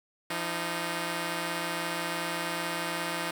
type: tone pair together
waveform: 5% pulse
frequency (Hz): 171.2 / 311.1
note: F3 / D#4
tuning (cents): -34 / 0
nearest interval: minor seventh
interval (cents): 1034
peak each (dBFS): -22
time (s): 0.3-3.31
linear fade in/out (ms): 5
effects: none